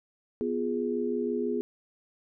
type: chord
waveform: sine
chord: F diminished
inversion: second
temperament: equal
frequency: 246.9 / 349.2 / 415.3 Hz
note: Cb4 / F4 / Ab4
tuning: 0 / 0 / 0 cents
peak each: -31 / -33 / -30 dBFS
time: 0.41-1.61 s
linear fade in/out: 0 ms
effects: none